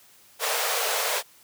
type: high-pass noise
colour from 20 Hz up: pink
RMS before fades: -26 dBFS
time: 0.39-1.23 s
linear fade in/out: 50 ms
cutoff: 430 Hz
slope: 96 dB/octave
effects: white hiss -55 dBFS RMS until 1.43 s + high-pass 60 Hz 12 dB/octave